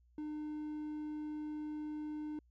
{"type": "tone with hard clipping", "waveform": "triangle", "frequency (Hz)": 302.7, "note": "D#4", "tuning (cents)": -48, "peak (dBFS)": -40, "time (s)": [0.18, 2.39], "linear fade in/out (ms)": 2, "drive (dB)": 6, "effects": ["added 60 Hz sine -65 dBFS peak until 2.5 s"]}